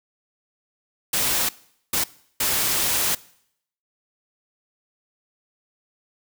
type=noise bursts at uneven times; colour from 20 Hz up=white; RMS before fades=-22 dBFS; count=3; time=1.13-1.49 / 1.93-2.04 / 2.4-3.15 s; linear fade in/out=5 ms; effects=noise-tail reverb RT60 0.7 s tail -21 dB re dry